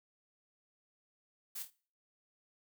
blue noise with echo, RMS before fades -42 dBFS, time 1.55-1.63 s, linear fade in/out 10 ms, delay 25 ms, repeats 3, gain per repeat -7 dB, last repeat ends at 1.705 s, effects noise-tail reverb RT60 0.4 s tail -20 dB re dry

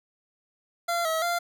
25% pulse tone with pitch steps, 687 / 644 / 693 Hz, F5 / E5 / F5, -29 / -41 / -14 cents, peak -21 dBFS, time 0.88-1.39 s, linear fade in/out 10 ms, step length 170 ms, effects none

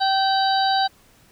harmonic tone with a mistuned harmonic, 775 Hz, G5, 20 cents flat, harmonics 1 / 2 / 4 / 5 / 6, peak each -18 / -27 / -33 / -26 / -28 dBFS, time 0-0.88 s, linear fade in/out 20 ms, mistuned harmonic 4, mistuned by -31 cents, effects pink hiss -55 dBFS RMS until 1.31 s

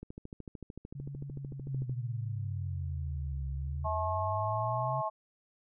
click train, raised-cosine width 3 ms, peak -30 dBFS, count 26, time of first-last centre 0.03-1.896 s, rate 13.4 Hz
sine tone with pitch glide, 139.8 to 135.35 Hz, C#3 to C#3, +15 to -41 cents, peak -39 dBFS, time 0.95-3.87 s, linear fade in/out 5 ms, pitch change -56 cents, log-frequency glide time 1.28-1.64 s
sine exponential two-way sweep, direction down then up, 136.5 to 66.9 to 136.5 Hz, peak -34 dBFS, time 1.67-5.02 s, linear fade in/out 20 ms, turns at 3.49 s
harmonic tone, 215.5 Hz, A3, 36 cents flat, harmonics 3 / 4 / 5, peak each -35 / -35 / -35 dBFS, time 3.84-5.1 s, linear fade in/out 20 ms
effects none

